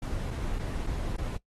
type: noise with dropouts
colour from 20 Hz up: brown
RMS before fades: -32 dBFS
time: 0.02-1.37 s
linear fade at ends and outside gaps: 5 ms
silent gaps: 0.306-0.31 / 0.586-0.594 / 0.863-0.87 / 1.164-1.181 s
effects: noise-tail reverb RT60 0.1 s tail -19 dB re dry + AAC 32 kbps